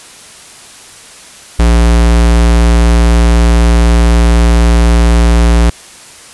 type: tone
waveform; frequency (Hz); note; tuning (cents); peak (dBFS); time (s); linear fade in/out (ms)
square; 58; A#1; -8; -5; 1.59-5.7; 5
effects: white hiss -34 dBFS RMS until 6.33 s + resampled to 24000 Hz